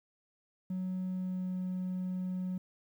triangle tone with pitch glide, 185 to 183.83 Hz, F#3 to F#3, 0 to -11 cents, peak -30 dBFS, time 0.7-2.58 s, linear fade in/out 5 ms, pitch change -11 cents, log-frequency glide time 1.07-1.55 s, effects tanh soft clip ceiling -28 dBFS + 11-bit

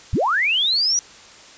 sine linear sweep, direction up, 40.27 to 5920 Hz, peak -16 dBFS, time 0.13-0.99 s, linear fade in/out 0 ms, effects white hiss -44 dBFS RMS until 1.57 s + resampled to 16000 Hz

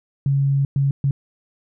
sine tone bursts at uneven times, 138.59 Hz, C#3, in tune, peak -15 dBFS, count 3, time 0.26-0.65 / 0.76-0.91 / 1.04-1.11 s, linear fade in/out 2 ms, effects none

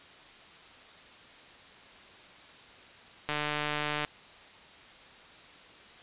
click train, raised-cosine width 0.3 ms, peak -15 dBFS, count 114, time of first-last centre 3.29-4.048 s, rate 149 Hz, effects white hiss -52 dBFS RMS until 6.02 s + resampled to 8000 Hz

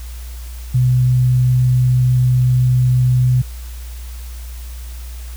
sine tone, 126 Hz, B2, 35 cents sharp, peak -10 dBFS, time 0.74-3.42 s, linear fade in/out 10 ms, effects added 60 Hz sine -27 dBFS peak until 5.36 s + white hiss -41 dBFS RMS until 5.36 s

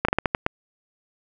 slowing click train, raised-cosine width 0.5 ms, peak -4 dBFS, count 7, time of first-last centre 0.05-0.464 s, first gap 35 ms, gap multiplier 1.27, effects none

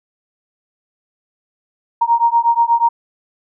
sine beating tone pair, 930 / 938.3 Hz, A#5 / A#5, -4 / +11 cents, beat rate 8.3 Hz, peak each -14 dBFS, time 2.01-2.89 s, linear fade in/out 10 ms, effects none

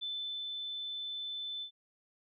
sine tone with ADSR envelope, 3520 Hz, A7, in tune, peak -35 dBFS, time 0.01-1.71 s, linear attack 21 ms, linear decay 420 ms, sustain -2 dB, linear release 90 ms, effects none

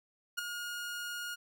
sawtooth tone with ADSR envelope, 1431 Hz, F6, 42 cents sharp, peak -26 dBFS, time 0.37-1.36 s, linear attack 18 ms, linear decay 7 ms, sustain -8 dB, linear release 25 ms, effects none

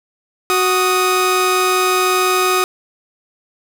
sawtooth tone pair together, 370 / 1244.5 Hz, F#4 / D#6, 0 / 0 cents, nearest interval octave + major sixth, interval 2100 cents, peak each -12 dBFS, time 0.5-2.64 s, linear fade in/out 0 ms, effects none

